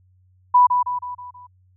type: tone with echo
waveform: sine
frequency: 987.8 Hz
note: B5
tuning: in tune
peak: -9 dBFS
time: 0.54-0.67 s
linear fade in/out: 10 ms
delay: 160 ms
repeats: 5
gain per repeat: -6 dB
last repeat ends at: 1.47 s
effects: added 92 Hz sine -54 dBFS peak until 1.76 s